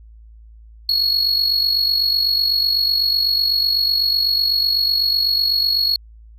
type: tone with amplitude modulation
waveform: triangle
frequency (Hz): 4335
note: C#8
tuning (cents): -39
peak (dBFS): -11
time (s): 0.89-5.96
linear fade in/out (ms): 2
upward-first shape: sine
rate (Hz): 48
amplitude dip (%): 60
effects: added 55 Hz sine -40 dBFS peak until 6.38 s